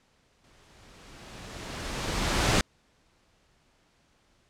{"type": "noise with exponential growth", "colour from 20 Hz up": "pink", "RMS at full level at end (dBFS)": -21, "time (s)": [0.44, 2.61], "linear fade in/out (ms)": 2, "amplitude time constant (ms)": 470, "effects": ["pink hiss -66 dBFS RMS until 4.49 s", "low-pass 7000 Hz 12 dB/octave"]}